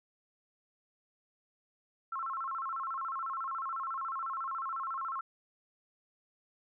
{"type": "tone with vibrato", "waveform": "sine", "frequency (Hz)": 1200, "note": "D6", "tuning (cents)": 37, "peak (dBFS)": -34, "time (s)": [2.12, 5.21], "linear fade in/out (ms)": 5, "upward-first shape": "square", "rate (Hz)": 14, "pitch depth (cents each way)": 190, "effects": []}